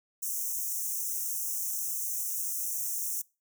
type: high-pass noise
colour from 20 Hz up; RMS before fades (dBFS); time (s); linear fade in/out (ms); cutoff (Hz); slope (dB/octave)
white; -33; 0.22-3.22; 10; 5700; 96
effects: noise-tail reverb RT60 0.3 s tail -24 dB re dry